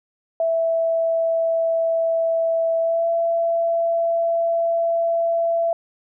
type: tone with pitch glide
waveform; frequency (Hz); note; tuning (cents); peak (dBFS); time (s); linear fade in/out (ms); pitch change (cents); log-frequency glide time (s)
sine; 659 to 670.9; E5 to E5; -1 to +30; -17; 0.4-5.73; 2; +31; 2.8-3.08
effects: none